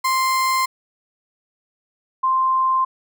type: tone pair in turn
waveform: 35% pulse / sine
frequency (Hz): 1046.5 / 1046.5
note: C6 / C6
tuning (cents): 0 / 0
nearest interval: unison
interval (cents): 0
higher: neither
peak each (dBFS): -15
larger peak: neither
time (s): 0.04-0.66 / 2.23-2.85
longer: neither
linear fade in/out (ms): 10
effects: none